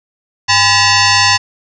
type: tone with frequency modulation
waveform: sine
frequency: 1722 Hz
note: A6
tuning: 38 cents flat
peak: -7 dBFS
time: 0.48-1.38 s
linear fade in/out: 20 ms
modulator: 911 Hz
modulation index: 4.7
effects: none